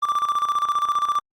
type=tone with tremolo; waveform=triangle; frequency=1174.7 Hz; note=D6; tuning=in tune; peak=-15 dBFS; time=0.02-1.2 s; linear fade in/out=10 ms; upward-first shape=square; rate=15 Hz; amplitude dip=65%; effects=Opus 24 kbps